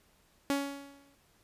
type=tone with exponential decay; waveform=sawtooth; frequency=279.9 Hz; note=C#4; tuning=17 cents sharp; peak=-22 dBFS; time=0.5-1.15 s; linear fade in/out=0 ms; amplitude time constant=140 ms; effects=pink hiss -67 dBFS RMS until 1.43 s + resampled to 32000 Hz